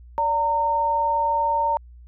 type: tone pair together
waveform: sine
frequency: 577.7 / 917 Hz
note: D5 / A#5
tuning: -29 / -29 cents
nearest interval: minor sixth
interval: 800 cents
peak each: -27 / -19 dBFS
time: 0.18-1.77 s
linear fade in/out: 0 ms
effects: added 60 Hz sine -42 dBFS peak until 2.07 s